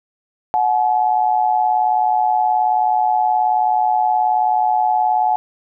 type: tone pair together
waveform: sine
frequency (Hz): 736 / 854.8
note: F#5 / G#5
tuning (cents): -9 / +50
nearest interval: minor third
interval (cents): 259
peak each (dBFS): -16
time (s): 0.54-5.36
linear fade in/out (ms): 0
effects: none